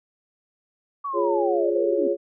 sine linear sweep, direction down, 1148 to 248.8 Hz, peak -26 dBFS, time 1.04-2.08 s, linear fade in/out 10 ms
sine chord, Db major, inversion first, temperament equal, 349.2 / 415.3 / 554.4 Hz, F4 / Ab4 / Db5, 0 / 0 / 0 cents, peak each -24 dBFS, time 1.13-2.17 s, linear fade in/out 50 ms
effects none

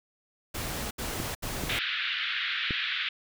pink noise bursts, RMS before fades -34 dBFS, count 3, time 0.54-1.792 s, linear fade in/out 10 ms, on 370 ms, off 71 ms
clicks, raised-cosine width 3 ms, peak -19 dBFS, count 3, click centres 1.201 / 1.637 / 2.708 s
white band-pass noise, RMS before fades -31 dBFS, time 1.69-3.09 s, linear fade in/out 5 ms, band 1400 to 3700 Hz, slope 48 dB/octave
effects none

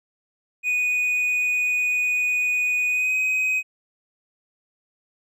triangle tone with pitch glide, 2477 to 2520 Hz, D#7 to D#7, -8 to +21 cents, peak -18 dBFS, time 0.63-3.63 s, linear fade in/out 50 ms, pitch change +29 cents, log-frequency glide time 2.88-3.15 s, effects none

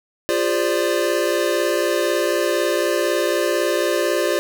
square chord, D half-diminished seventh, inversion first, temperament equal with one note detuned, 349.2 / 407.2 / 523.3 / 587.3 Hz, F4 / Ab4 / C5 / D5, 0 / -34 / 0 / 0 cents, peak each -23 / -25 / -25 / -23 dBFS, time 0.29-4.39 s, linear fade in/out 0 ms, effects none

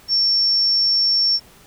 sine tone, 5450 Hz, F8, 43 cents flat, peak -14 dBFS, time 0.08-1.4 s, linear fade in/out 50 ms, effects pink hiss -48 dBFS RMS until 1.66 s

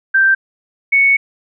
sine tone pair in turn, 1568 / 2217 Hz, G6 / C#7, 0 / 0 cents, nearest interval tritone, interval 600 cents, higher second, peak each -8 dBFS, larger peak neither, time 0.14-0.35 / 0.92-1.17 s, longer second, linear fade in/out 10 ms, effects none

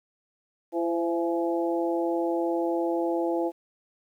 harmonic tone with a mistuned harmonic, 168.6 Hz, E3, 39 cents sharp, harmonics 2 / 3 / 4 / 5, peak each -26 / -30 / -32 / -34 dBFS, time 0.72-3.52 s, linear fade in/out 50 ms, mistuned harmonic 3, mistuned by +28 cents, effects 10-bit

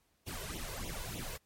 pink noise with flanger, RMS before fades -41 dBFS, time 0.26-1.38 s, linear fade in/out 20 ms, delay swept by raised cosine 0.3 to 2 ms, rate 3.3 Hz, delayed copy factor +0.95, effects pink hiss -74 dBFS RMS until 1.45 s + MP3 64 kbps

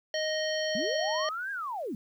harmonic tone, 622.3 Hz, D#5, in tune, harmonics 1 / 3 / 5 / 7 / 9, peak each -30 / -35 / -37 / -38 / -40 dBFS, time 0.14-1.29 s, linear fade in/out 2 ms
sine linear two-way sweep, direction up then down, 185 to 1647 to 185 Hz, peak -32 dBFS, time 0.75-1.95 s, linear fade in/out 2 ms, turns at 1.51 s
effects 10-bit

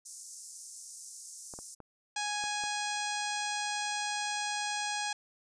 pink high-pass noise, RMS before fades -44 dBFS, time 0.05-1.75 s, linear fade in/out 10 ms, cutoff 5600 Hz, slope 48 dB/octave
clicks, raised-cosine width 1 ms, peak -32 dBFS, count 5, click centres 1.538 / 1.589 / 1.803 / 2.439 / 2.638 s
harmonic tone, 830.6 Hz, G#5, in tune, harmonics 1 / 2 / 3 / 4 / 5 / 6 / 7 / 8 / 9 / 10, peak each -36 / -39 / -41 / -42 / -43 / -44 / -44 / -45 / -46 / -46 dBFS, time 2.16-5.13 s, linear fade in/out 5 ms
effects resampled to 22050 Hz

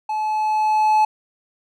triangle tone with level ramp, 860 Hz, A5, 40 cents flat, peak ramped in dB -19 to -10 dBFS, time 0.09-1.05 s, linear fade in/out 5 ms, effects none

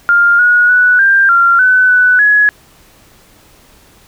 sine tone with pitch steps, 1402 / 1452 / 1479 / 1588 / 1382 / 1507 / 1492 / 1683 Hz, F6 / F#6 / F#6 / G6 / F6 / F#6 / F#6 / G#6, +6 / -33 / -1 / +22 / -19 / +31 / +14 / +23 cents, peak -5 dBFS, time 0.09-2.49 s, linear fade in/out 0 ms, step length 300 ms, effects pink hiss -45 dBFS RMS until 4.07 s

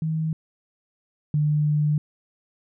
sine tone pair in turn, 158.7 / 149.79 Hz, D#3 / D3, +35 / +35 cents, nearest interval minor second, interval 100 cents, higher first, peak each -22 / -18 dBFS, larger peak second, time 0.02-0.33 / 1.34-1.98 s, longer second, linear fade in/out 2 ms, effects none

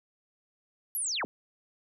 sine linear sweep, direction down, 12000 to 94.7 Hz, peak -29 dBFS, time 0.95-1.25 s, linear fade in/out 0 ms, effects none

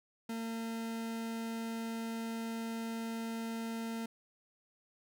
40% pulse tone, 227.4 Hz, A#3, 43 cents flat, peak -36 dBFS, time 0.29-4.06 s, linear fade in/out 5 ms, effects none

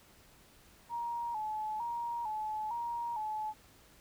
sine tone with vibrato, 900 Hz, A5, 39 cents sharp, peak -34 dBFS, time 0.89-3.54 s, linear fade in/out 50 ms, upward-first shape square, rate 1.1 Hz, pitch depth 80 cents each way, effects pink hiss -61 dBFS RMS until 4 s

